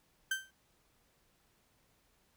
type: tone with exponential decay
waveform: 35% pulse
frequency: 1557 Hz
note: G6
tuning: 12 cents flat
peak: -27 dBFS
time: 0.31-0.51 s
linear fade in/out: 5 ms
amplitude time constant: 43 ms
effects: pink hiss -72 dBFS RMS until 2.36 s